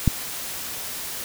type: click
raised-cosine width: 5 ms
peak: -4 dBFS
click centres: 0.077 s
effects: white hiss -32 dBFS RMS until 1.24 s

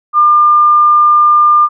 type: tone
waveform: sine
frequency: 1200 Hz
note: D6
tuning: 37 cents sharp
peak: -4 dBFS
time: 0.13-1.69 s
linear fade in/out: 50 ms
effects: none

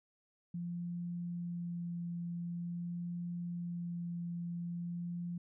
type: tone with vibrato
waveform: sine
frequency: 172.9 Hz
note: F3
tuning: 17 cents flat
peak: -37 dBFS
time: 0.54-5.38 s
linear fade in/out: 5 ms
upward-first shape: sine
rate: 0.46 Hz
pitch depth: 9 cents each way
effects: none

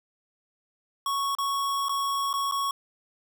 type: tone with dropouts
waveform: square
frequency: 1108.7 Hz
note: C#6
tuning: in tune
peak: -26 dBFS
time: 1.06-2.71 s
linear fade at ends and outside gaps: 2 ms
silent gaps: 1.351-1.385 / 1.885-1.893 / 2.33-2.338 / 2.513-2.521 s
effects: none

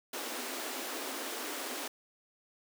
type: high-pass noise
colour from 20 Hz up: pink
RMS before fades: -39 dBFS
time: 0.13-1.88 s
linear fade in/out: 5 ms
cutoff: 240 Hz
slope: 96 dB/octave
effects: none

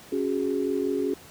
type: chord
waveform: sine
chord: C# suspended fourth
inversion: none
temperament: equal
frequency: 277.2 / 370 / 415.3 Hz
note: C#4 / F#4 / G#4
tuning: 0 / 0 / 0 cents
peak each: -28 dBFS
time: 0.12-1.14 s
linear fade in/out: 5 ms
effects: pink hiss -48 dBFS RMS until 1.3 s + high-pass 80 Hz 12 dB/octave

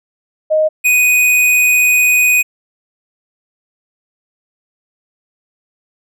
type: tone pair in turn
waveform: sine / square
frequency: 622.3 / 2489 Hz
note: D#5 / D#7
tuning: 0 / 0 cents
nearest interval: 2 octaves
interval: 2400 cents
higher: second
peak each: -9 dBFS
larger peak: neither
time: 0.5-0.69 / 0.84-2.43 s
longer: second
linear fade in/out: 20 ms
effects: none

